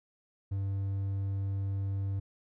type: tone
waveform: triangle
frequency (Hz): 98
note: G2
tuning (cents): 0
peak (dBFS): -28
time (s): 0.51-2.2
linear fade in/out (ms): 10
effects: none